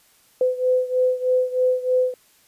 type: beating tone pair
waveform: sine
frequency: 506 / 509.2 Hz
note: B4 / C5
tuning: +42 / -47 cents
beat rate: 3.2 Hz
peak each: -19 / -22 dBFS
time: 0.41-2.14 s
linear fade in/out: 2 ms
effects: white hiss -57 dBFS RMS until 2.47 s + resampled to 32000 Hz